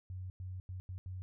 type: tone bursts at uneven times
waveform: sine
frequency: 92.5 Hz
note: F#2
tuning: in tune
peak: -40 dBFS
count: 5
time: 0.1-0.3 / 0.4-0.6 / 0.69-0.8 / 0.89-0.98 / 1.06-1.22 s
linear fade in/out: 0 ms
effects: none